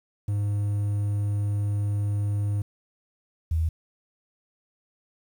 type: tone pair in turn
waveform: triangle / sine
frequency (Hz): 102.5 / 80.63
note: G#2 / E2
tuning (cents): -22 / -38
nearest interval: major third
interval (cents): 416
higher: first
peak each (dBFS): -21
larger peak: neither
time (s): 0.28-2.62 / 3.51-3.69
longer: first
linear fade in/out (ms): 5
effects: 9-bit